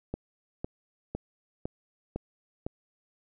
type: click train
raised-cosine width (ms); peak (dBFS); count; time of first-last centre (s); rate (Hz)
2; -19; 6; 0.14-2.665; 1.98
effects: none